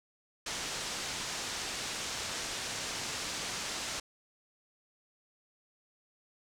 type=low-pass noise; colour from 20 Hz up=white; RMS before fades=-38 dBFS; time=0.46-4 s; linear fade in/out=5 ms; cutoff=7300 Hz; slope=24 dB/octave; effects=none